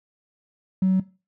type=tone; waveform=triangle; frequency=188 Hz; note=F#3; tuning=28 cents sharp; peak=-13 dBFS; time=0.82-1 s; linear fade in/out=5 ms; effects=noise-tail reverb RT60 0.3 s tail -21 dB re dry + tanh soft clip ceiling -14 dBFS